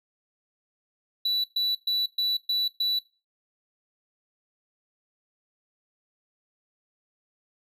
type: tone bursts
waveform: triangle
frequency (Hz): 3951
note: B7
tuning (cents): 0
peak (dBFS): -21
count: 6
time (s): 1.25-2.99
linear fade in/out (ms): 5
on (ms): 190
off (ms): 120
effects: noise-tail reverb RT60 0.3 s tail -19 dB re dry